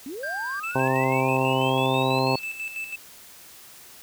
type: linear sweep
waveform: sine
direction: up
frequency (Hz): 244 to 4435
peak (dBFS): -32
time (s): 0.06-2.39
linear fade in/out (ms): 2
type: tone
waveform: triangle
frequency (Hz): 1587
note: G6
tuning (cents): +21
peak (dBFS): -27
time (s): 0.23-0.6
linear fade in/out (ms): 5
type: tone with tremolo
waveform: triangle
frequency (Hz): 2633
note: E7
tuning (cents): -3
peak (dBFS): -27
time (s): 0.63-2.96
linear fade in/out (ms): 10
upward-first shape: square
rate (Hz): 6.1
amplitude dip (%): 60
type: harmonic tone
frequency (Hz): 131.5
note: C3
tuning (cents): +9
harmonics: 1 / 2 / 3 / 4 / 5 / 6 / 7 / 8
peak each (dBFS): -27 / -28 / -28 / -28 / -31 / -29 / -28 / -32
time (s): 0.75-2.36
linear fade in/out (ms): 5
effects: white hiss -47 dBFS RMS until 4.02 s